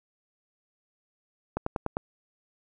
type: slowing click train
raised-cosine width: 1 ms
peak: -14 dBFS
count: 5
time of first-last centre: 1.57-1.969 s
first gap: 94 ms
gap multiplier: 1.04
effects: none